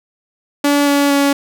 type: tone with pitch steps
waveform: sawtooth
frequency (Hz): 287 / 284.2 / 281.4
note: D4 / C#4 / C#4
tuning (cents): -40 / +43 / +26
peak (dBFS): -7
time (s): 0.64-1.33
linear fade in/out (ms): 5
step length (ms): 230
effects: none